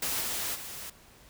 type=noise with level steps; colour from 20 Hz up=white; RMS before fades=-31 / -33 / -41 dBFS; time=0.02-0.9 s; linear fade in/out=5 ms; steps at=0.2 / 0.54 s; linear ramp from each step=20 ms; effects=pink hiss -56 dBFS RMS until 1.29 s